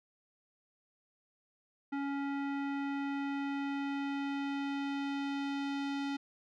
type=tone with low-pass filter sweep; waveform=square; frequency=279.4 Hz; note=C#4; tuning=14 cents sharp; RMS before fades=-36 dBFS; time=1.92-6.17 s; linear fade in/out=10 ms; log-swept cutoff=1800 to 4000 Hz; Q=1.2; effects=none